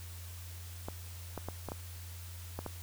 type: clicks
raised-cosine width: 1 ms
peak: -24 dBFS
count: 7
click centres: 0.885 / 1.377 / 1.486 / 1.687 / 1.719 / 2.59 / 2.663 s
effects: added 87 Hz sine -44 dBFS peak until 2.82 s + white hiss -52 dBFS RMS until 2.82 s